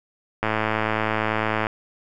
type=click train; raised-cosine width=0.5 ms; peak=-7 dBFS; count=136; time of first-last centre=0.43-1.669 s; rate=109 Hz; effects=none